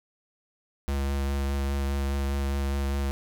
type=tone with vibrato; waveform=square; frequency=69.3 Hz; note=C#2; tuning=in tune; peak=-26 dBFS; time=0.88-3.11 s; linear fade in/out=0 ms; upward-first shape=sine; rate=4.9 Hz; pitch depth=15 cents each way; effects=none